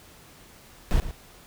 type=noise with echo; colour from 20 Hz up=brown; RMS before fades=-20 dBFS; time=0.91-1 s; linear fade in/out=0 ms; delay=110 ms; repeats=1; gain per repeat=-12 dB; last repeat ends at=1.11 s; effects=pink hiss -51 dBFS RMS until 1.46 s